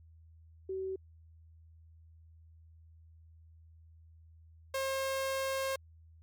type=tone pair in turn; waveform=sine / sawtooth; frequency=380.4 / 535.6 Hz; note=F#4 / C5; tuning=+48 / +40 cents; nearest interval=tritone; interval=592 cents; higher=second; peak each=-34 / -28 dBFS; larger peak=second; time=0.69-0.96 / 4.74-5.76 s; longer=second; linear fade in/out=5 ms; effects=added 81 Hz sine -55 dBFS peak until 6.22 s + MP3 96 kbps